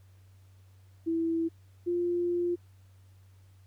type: tone pair in turn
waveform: sine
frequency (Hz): 329.6 / 349.4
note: E4 / F4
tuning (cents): 0 / +1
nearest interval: minor second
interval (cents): 101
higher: second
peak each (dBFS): -26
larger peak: neither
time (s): 1.06-1.49 / 1.86-2.56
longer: second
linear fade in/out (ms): 20
effects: added 95 Hz sine -54 dBFS peak until 3.66 s + pink hiss -69 dBFS RMS until 3.66 s